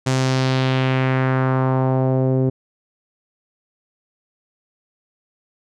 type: tone with low-pass filter sweep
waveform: sawtooth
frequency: 130.81 Hz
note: C3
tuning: in tune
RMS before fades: -18 dBFS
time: 0.06-2.5 s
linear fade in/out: 10 ms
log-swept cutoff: 7500 to 400 Hz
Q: 1.7
effects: none